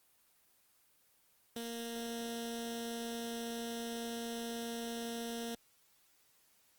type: tone with notch filter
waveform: 10% pulse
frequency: 232.6 Hz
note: A#3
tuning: 4 cents flat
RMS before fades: -41 dBFS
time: 1.56-5.55 s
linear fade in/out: 2 ms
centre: 1100 Hz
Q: 0.62
effects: white hiss -70 dBFS RMS until 6.78 s + Opus 24 kbps